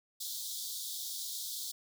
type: high-pass noise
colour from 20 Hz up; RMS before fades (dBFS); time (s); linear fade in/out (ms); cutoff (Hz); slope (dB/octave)
pink; -40; 0.2-1.72; 10; 3400; 96
effects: none